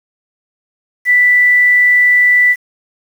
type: tone with quantisation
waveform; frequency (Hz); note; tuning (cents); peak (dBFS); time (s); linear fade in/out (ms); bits
sine; 1975.5; B6; 0; -6; 1.05-2.56; 50; 6
effects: none